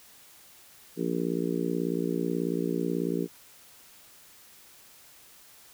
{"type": "harmonic tone", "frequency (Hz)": 58.27, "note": "A#1", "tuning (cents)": 0, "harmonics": [3, 4, 5, 6, 7, 8], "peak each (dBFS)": [-32, -35, -32, -34, -33, -37], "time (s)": [0.96, 3.28], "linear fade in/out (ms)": 50, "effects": ["white hiss -54 dBFS RMS until 5.73 s"]}